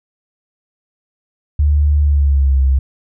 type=tone with pitch glide; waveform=sine; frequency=73.5 to 66.63 Hz; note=D2 to C2; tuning=+2 to +32 cents; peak=-9 dBFS; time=1.59-2.79 s; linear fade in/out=5 ms; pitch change=-170 cents; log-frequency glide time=2.01-2.6 s; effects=none